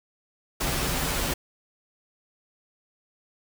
pink noise with comb filter, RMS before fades -27 dBFS, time 0.6-1.34 s, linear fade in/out 10 ms, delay 9.6 ms, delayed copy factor -0.6, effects none

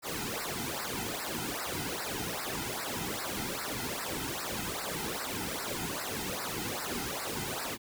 pink noise with flanger, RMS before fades -36 dBFS, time 0.02-7.78 s, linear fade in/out 50 ms, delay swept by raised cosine 0.3 to 1.8 ms, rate 2.5 Hz, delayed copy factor -1, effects none

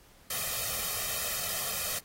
white noise with comb filter, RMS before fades -33 dBFS, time 0.3-1.99 s, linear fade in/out 5 ms, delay 1.6 ms, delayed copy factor +0.85, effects pink hiss -59 dBFS RMS until 2.04 s + AAC 48 kbps

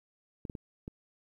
clicks, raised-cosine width 3 ms, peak -27 dBFS, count 4, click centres 0.452 / 0.498 / 0.552 / 0.879 s, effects 11-bit

